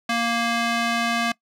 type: tone with band-pass filter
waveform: square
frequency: 233.1 Hz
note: A#3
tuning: in tune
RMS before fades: -23 dBFS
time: 0.09-1.32 s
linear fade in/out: 5 ms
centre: 2200 Hz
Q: 0.61
effects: noise-tail reverb RT60 0.1 s tail -21 dB re dry

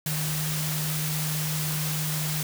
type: tone in noise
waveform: sine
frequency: 153.5 Hz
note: D#3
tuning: 23 cents flat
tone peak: -28 dBFS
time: 0.06-2.43 s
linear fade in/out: 2 ms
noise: white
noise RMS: -31 dBFS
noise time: 0.06-2.43 s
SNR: 0 dB
effects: none

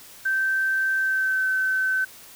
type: tone with pitch glide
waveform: sine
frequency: 1555 to 1530.1 Hz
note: G6 to G6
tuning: -14 to -42 cents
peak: -20 dBFS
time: 0.25-2.05 s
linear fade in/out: 10 ms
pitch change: -28 cents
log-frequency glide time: 0.98-1.46 s
effects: white hiss -46 dBFS RMS until 2.35 s

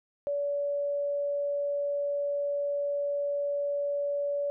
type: tone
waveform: sine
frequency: 572 Hz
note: D5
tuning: 46 cents flat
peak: -27 dBFS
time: 0.27-4.5 s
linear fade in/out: 0 ms
effects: none

